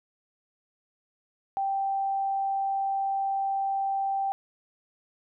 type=tone; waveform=sine; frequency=783 Hz; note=G5; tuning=2 cents flat; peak=-25 dBFS; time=1.57-4.32 s; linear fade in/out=0 ms; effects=none